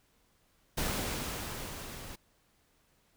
pink noise with level ramp, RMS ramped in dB -32 to -46 dBFS, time 0.77-2.16 s, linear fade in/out 10 ms, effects pink hiss -70 dBFS RMS until 3.16 s

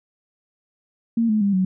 sine tone with pitch steps, 230 / 214.6 / 200.2 / 186.82 Hz, A#3 / A3 / G3 / F#3, -23 / -43 / +37 / +17 cents, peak -16 dBFS, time 1.17-1.65 s, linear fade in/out 5 ms, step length 120 ms, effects none

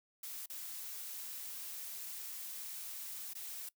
blue noise with dropouts, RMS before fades -45 dBFS, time 0.23-3.69 s, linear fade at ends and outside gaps 5 ms, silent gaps 0.46-0.498 / 3.335-3.351 s, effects noise-tail reverb RT60 0.1 s tail -21 dB re dry

